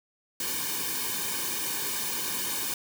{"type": "noise with comb filter", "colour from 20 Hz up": "white", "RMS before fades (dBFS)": -31, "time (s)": [0.4, 2.74], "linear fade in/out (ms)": 2, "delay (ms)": 1.5, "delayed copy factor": -1, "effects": []}